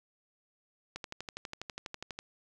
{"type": "click train", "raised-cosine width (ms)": 0.2, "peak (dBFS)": -22, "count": 16, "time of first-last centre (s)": [0.96, 2.19], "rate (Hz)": 12.2, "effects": []}